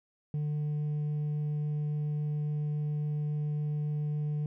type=tone with hard clipping; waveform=triangle; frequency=149.4 Hz; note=D3; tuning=30 cents sharp; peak=-28 dBFS; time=0.34-4.46 s; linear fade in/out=2 ms; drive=1 dB; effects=none